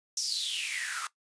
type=noise with high-pass filter sweep; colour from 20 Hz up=white; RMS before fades=-33 dBFS; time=0.17-1.07 s; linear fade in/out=2 ms; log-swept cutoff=5800 to 1200 Hz; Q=9.1; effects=noise-tail reverb RT60 0.1 s tail -17 dB re dry + resampled to 22050 Hz

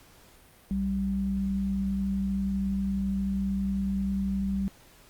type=tone pair together; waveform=sine; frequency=61.62 / 194.8 Hz; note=B1 / G3; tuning=-3 / -11 cents; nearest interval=octave + minor sixth; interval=1992 cents; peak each=-34 / -26 dBFS; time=0.71-4.68 s; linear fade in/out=0 ms; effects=pink hiss -56 dBFS RMS until 5.09 s + Opus 48 kbps

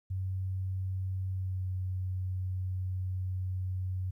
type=tone with pitch glide; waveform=sine; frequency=94.2 to 92.8 Hz; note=F#2 to F#2; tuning=+32 to +6 cents; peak=-31 dBFS; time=0.1-4.11 s; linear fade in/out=10 ms; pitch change=-26 cents; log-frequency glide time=1.32-1.67 s; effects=12-bit

